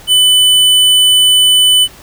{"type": "tone", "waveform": "square", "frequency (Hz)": 3000, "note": "F#7", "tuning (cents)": 23, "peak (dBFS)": -6, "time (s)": [0.07, 1.88], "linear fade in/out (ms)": 50, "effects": ["pink hiss -37 dBFS RMS until 2.02 s"]}